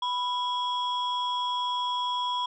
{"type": "tone pair together", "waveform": "sine", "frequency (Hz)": [987.8, 3326], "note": ["B5", "G#7"], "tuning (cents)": [0, 2], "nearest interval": "octave + major sixth", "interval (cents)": 2102, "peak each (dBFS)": [-26, -30], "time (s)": [0.02, 2.46], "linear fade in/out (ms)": 5, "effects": ["tanh soft clip ceiling -22 dBFS"]}